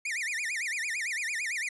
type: tone with vibrato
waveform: 45% pulse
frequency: 2100 Hz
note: C7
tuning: 6 cents sharp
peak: -30 dBFS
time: 0.05-1.69 s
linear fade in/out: 5 ms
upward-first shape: sine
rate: 8.9 Hz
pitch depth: 290 cents each way
effects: resampled to 24000 Hz